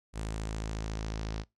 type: tone with low-pass filter sweep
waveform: sawtooth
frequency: 54 Hz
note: A1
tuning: 32 cents flat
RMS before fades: -36 dBFS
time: 0.13-1.45 s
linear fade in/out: 50 ms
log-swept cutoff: 8500 to 5200 Hz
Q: 2.1
effects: noise-tail reverb RT60 0.2 s tail -24 dB re dry